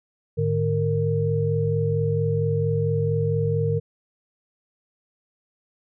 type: tone cluster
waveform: sine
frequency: 105.9 / 150.3 / 461.5 Hz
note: G#2 / D3 / A#4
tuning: +34 / +40 / -17 cents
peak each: -24 dBFS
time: 0.37-3.8 s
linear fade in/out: 20 ms
effects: none